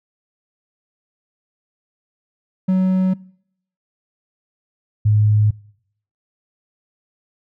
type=tone pair in turn; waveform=triangle / sine; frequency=186.8 / 105.87 Hz; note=F#3 / G#2; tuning=+17 / +34 cents; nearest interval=minor seventh; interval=983 cents; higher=first; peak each=-11 dBFS; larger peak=neither; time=2.68-3.14 / 5.05-5.51 s; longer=neither; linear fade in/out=10 ms; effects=noise-tail reverb RT60 0.7 s tail -24 dB re dry